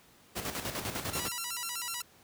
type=noise with tremolo; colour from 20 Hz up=pink; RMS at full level=-34 dBFS; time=0.35-1.29 s; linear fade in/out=20 ms; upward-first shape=square; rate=10 Hz; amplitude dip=55%
type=tone with vibrato; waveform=5% pulse; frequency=1152 Hz; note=D6; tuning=34 cents flat; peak=-23 dBFS; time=1.13-2.02 s; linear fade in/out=5 ms; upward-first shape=square; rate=8 Hz; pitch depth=290 cents each way
effects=pink hiss -60 dBFS RMS until 2.23 s + high-pass 80 Hz 12 dB/octave